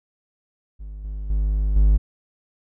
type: tone with level steps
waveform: triangle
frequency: 51 Hz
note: G#1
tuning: 31 cents flat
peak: -30 / -25 / -16 / -10 dBFS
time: 0.79-1.98 s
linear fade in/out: 20 ms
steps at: 1.04 / 1.3 / 1.76 s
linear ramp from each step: 2 ms
effects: none